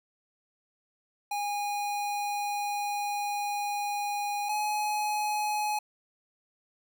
square tone pair in turn, 820 / 842.1 Hz, G#5 / G#5, -22 / +24 cents, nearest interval unison, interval 46 cents, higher second, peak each -30 / -28 dBFS, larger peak second, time 1.31-4.49 / 4.49-5.79 s, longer first, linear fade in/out 5 ms, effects none

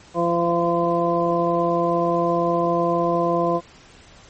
harmonic tone, 171.1 Hz, F3, 35 cents flat, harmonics 1 / 2 / 3 / 4 / 6, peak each -26 / -23 / -23 / -23 / -24 dBFS, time 0.14-3.61 s, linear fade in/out 50 ms, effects pink hiss -48 dBFS RMS until 4.29 s + MP3 32 kbps

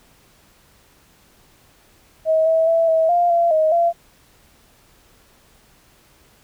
sine tone with pitch steps, 637 / 648 / 661 / 646 / 699 / 683 / 628 / 683 Hz, D#5 / E5 / E5 / E5 / F5 / F5 / D#5 / F5, +41 / -30 / +5 / -35 / +1 / -39 / +16 / -39 cents, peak -13 dBFS, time 2.25-3.93 s, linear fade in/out 50 ms, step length 210 ms, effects pink hiss -54 dBFS RMS until 6.43 s

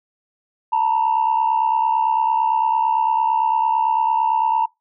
sine tone pair together, 890.1 / 959 Hz, A5 / A#5, +20 / +49 cents, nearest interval minor second, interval 129 cents, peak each -16 / -18 dBFS, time 0.72-4.66 s, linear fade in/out 10 ms, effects noise-tail reverb RT60 0.2 s tail -23 dB re dry + tanh soft clip ceiling -10 dBFS

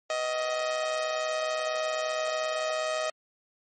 sawtooth tone with amplitude modulation, 628 Hz, D#5, 16 cents sharp, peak -21 dBFS, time 0.1-3.1 s, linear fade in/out 2 ms, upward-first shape sine, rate 128 Hz, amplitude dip 55%, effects low-pass 11000 Hz 12 dB/octave + MP3 32 kbps

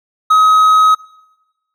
triangle tone, 1269 Hz, D#6, 34 cents sharp, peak -4 dBFS, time 0.3-0.95 s, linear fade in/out 10 ms, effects noise-tail reverb RT60 1.0 s tail -22 dB re dry

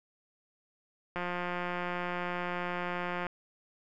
click train, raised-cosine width 0.5 ms, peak -20 dBFS, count 374, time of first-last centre 1.16-3.267 s, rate 177 Hz, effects none

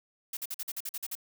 blue noise bursts, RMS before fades -36 dBFS, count 10, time 0.33-1.153 s, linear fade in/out 5 ms, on 40 ms, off 47 ms, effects none

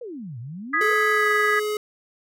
sine exponential two-way sweep, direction down then up, 518 to 110.7 to 518 Hz, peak -32 dBFS, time 0.01-0.94 s, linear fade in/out 5 ms, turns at 0.39 s
sine chord, G# minor, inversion second, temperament equal, 1244.5 / 1661.2 / 1975.5 Hz, D#6 / G#6 / B6, 0 / 0 / 0 cents, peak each -23 dBFS, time 0.73-1.6 s, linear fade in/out 10 ms
square tone with pitch glide, 429.4 to 422.3 Hz, A4 to G#4, -42 to +29 cents, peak -24 dBFS, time 0.81-1.77 s, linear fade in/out 2 ms, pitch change -29 cents, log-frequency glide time 1.11-1.29 s
effects none

